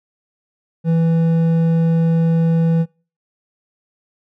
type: tone with hard clipping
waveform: triangle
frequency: 164.9 Hz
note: E3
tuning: 1 cent sharp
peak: -14 dBFS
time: 0.84-2.86 s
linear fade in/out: 50 ms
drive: 10 dB
effects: noise-tail reverb RT60 0.4 s tail -26 dB re dry